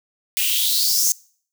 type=noise with high-pass filter sweep; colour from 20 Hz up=blue; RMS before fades=-19 dBFS; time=0.37-1.12 s; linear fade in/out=0 ms; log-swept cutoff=2500 to 6400 Hz; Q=5.8; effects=noise-tail reverb RT60 0.5 s tail -23 dB re dry